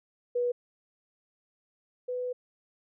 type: tone pair in turn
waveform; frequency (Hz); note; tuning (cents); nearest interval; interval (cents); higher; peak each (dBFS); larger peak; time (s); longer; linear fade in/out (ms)
sine; 487.2 / 498; B4 / B4; -24 / +14; unison; 38; second; -25 / -30; first; 0.35-0.52 / 2.08-2.33; second; 10
effects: none